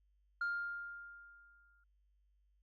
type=tone with exponential decay; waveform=sine; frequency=1403 Hz; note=F6; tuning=8 cents sharp; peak=-31 dBFS; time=0.41-1.84 s; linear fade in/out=5 ms; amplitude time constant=310 ms; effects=tanh soft clip ceiling -32 dBFS + added 50 Hz sine -70 dBFS peak until 2.62 s